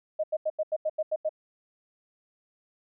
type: tone bursts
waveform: sine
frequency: 622.3 Hz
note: D#5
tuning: in tune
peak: -24 dBFS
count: 9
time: 0.19-1.293 s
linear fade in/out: 10 ms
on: 47 ms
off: 85 ms
effects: none